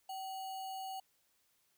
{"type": "tone with sample-and-hold", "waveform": "sine", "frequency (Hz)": 765, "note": "G5", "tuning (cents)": -42, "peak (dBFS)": -40, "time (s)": [0.09, 1], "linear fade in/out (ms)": 5, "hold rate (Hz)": 3675, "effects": ["white hiss -75 dBFS RMS until 1.77 s"]}